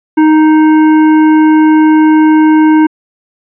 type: tone with hard clipping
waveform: sine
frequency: 311.1 Hz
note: D#4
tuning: in tune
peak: -5 dBFS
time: 0.17-2.87 s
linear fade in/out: 10 ms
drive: 11 dB
effects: resampled to 8000 Hz